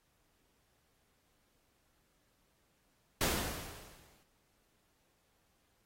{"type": "noise with exponential decay", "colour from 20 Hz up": "pink", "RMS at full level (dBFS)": -30, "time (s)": [3.21, 4.23], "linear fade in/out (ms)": 1, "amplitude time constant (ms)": 220, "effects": ["pink hiss -75 dBFS RMS until 5.85 s", "AAC 48 kbps"]}